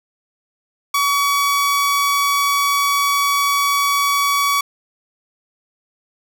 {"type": "tone", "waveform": "sawtooth", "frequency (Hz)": 1133, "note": "C#6", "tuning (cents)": 37, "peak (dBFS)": -11, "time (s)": [0.94, 4.61], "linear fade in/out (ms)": 5, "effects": []}